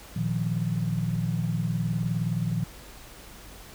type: chord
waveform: sine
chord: Bb suspended fourth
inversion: none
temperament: just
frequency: 116.54 / 155.39 / 174.81 Hz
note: Bb2 / Eb3 / F3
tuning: 0 / -2 / +2 cents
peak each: -29 dBFS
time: 0.16-2.64 s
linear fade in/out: 5 ms
effects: added 50 Hz sine -49 dBFS peak until 3.74 s + pink hiss -47 dBFS RMS until 3.74 s